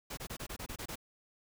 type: noise bursts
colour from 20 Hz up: pink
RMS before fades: -42 dBFS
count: 9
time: 0.1-0.957 s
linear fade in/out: 10 ms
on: 73 ms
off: 25 ms
effects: none